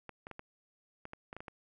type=clicks; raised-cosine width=0.5 ms; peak=-29 dBFS; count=10; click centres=0.093 / 0.269 / 0.313 / 0.394 / 1.054 / 1.134 / 1.329 / 1.366 / 1.405 / 1.482 s; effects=none